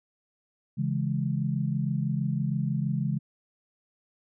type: chord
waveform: sine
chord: C# minor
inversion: none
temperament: equal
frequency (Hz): 138.59 / 164.81 / 207.7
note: C#3 / E3 / G#3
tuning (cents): 0 / 0 / 0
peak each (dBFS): -28 / -30 / -31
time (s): 0.77-3.19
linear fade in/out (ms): 20
effects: none